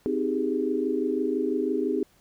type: chord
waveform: sine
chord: Ab major seventh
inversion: first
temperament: just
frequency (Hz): 259.6 / 311.5 / 389.3 / 415.3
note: C4 / Eb4 / G4 / Ab4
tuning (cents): -13 / +2 / -12 / 0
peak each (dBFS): -29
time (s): 0.06-2.03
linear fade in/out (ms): 0
effects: pink hiss -62 dBFS RMS until 2.2 s